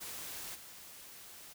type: noise with level steps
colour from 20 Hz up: white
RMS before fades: -44 / -52 dBFS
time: 0-1.54 s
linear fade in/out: 20 ms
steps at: 0.54 s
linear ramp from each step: 20 ms
effects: none